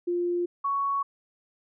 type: tone pair in turn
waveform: sine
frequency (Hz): 350.2 / 1114.7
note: F4 / C#6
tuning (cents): +5 / +9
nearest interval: octave + minor sixth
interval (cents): 2004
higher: second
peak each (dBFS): -24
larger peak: neither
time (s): 0.07-0.46 / 0.64-1.03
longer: neither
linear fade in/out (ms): 10
effects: none